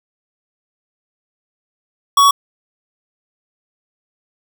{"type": "tone", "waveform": "square", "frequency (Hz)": 1123, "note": "C#6", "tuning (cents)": 22, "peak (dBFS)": -8, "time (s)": [2.17, 2.31], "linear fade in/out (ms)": 5, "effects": []}